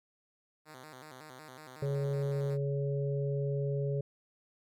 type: tone with vibrato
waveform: 5% pulse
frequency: 140.7 Hz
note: C#3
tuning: 26 cents sharp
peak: -37 dBFS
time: 0.65-2.58 s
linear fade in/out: 50 ms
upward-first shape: square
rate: 5.4 Hz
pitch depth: 160 cents each way
type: harmonic tone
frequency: 140 Hz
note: C#3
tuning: 18 cents sharp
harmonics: 1 / 3 / 4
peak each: -31 / -36 / -40 dBFS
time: 1.82-4.01 s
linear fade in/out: 5 ms
effects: none